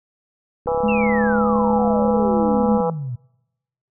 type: click train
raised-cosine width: 3 ms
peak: -21 dBFS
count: 75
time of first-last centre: 0.66-2.805 s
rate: 34.5 Hz
type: harmonic tone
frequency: 164.81 Hz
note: E3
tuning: in tune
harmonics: 3 / 4 / 5 / 6 / 7 / 8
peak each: -19 / -32 / -24 / -31 / -34 / -34 dBFS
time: 0.67-2.9 s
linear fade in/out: 2 ms
type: tone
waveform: sine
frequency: 213.1 Hz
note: G#3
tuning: 45 cents sharp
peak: -18 dBFS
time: 0.83-2.81 s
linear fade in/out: 5 ms
type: exponential sweep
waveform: sine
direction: down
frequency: 2794 to 116.3 Hz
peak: -24 dBFS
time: 0.88-3.16 s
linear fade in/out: 10 ms
effects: noise-tail reverb RT60 0.9 s tail -25 dB re dry